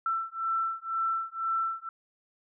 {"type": "beating tone pair", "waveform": "sine", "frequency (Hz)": [1336, 1338], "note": ["E6", "E6"], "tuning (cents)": [23, 25], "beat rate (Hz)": 2, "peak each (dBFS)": -31, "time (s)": [0.06, 1.89], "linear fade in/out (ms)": 2, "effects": []}